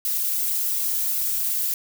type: noise with flanger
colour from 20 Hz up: violet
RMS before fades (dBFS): -24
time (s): 0.05-1.74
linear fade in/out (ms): 2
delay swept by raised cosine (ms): 1.6 to 3.4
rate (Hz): 2.7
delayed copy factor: -0.75
effects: none